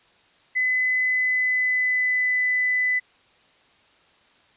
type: tone with pitch glide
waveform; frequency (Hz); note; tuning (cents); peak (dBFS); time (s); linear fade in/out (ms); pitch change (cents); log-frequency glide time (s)
sine; 2015 to 2001; B6 to B6; +34 to +22; -19; 0.55-3; 20; -12; 1.02-2.44
effects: white hiss -58 dBFS RMS until 4.56 s + resampled to 8000 Hz